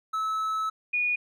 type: tone pair in turn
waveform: triangle / sine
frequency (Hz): 1300 / 2454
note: E6 / D#7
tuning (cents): -24 / -25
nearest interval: major seventh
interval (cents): 1099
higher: second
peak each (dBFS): -24 / -23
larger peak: second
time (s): 0.13-0.7 / 0.93-1.16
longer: first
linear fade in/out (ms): 10
effects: none